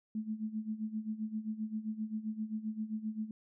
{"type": "tone with tremolo", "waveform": "sine", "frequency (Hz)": 217.1, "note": "A3", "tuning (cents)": -23, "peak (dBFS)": -32, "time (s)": [0.15, 3.31], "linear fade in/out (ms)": 2, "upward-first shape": "sine", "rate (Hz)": 7.6, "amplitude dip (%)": 80, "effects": []}